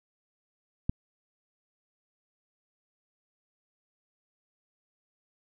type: click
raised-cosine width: 5 ms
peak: -14 dBFS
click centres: 0.895 s
effects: none